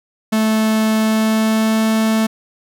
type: tone with pitch glide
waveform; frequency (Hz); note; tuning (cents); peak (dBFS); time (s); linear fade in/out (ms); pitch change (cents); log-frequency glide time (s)
45% pulse; 218.7 to 220.6; A3 to A3; -10 to +5; -13; 0.32-2.27; 10; +15; 0.98-1.85
effects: none